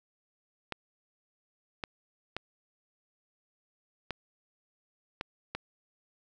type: clicks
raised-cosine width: 0.3 ms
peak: -18 dBFS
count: 6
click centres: 0.723 / 1.838 / 2.366 / 4.107 / 5.211 / 5.55 s
effects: none